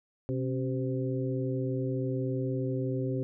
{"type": "harmonic tone with a mistuned harmonic", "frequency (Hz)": 128.8, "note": "C3", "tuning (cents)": -27, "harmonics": [1, 2, 3, 4], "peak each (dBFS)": [-31, -34, -35, -38], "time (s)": [0.29, 3.23], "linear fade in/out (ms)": 0, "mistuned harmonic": 2, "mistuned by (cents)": 80, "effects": []}